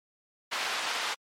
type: band-pass noise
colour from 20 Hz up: pink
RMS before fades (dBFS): -32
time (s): 0.51-1.15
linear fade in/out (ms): 20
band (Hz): 930 to 4600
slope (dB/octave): 12
effects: MP3 64 kbps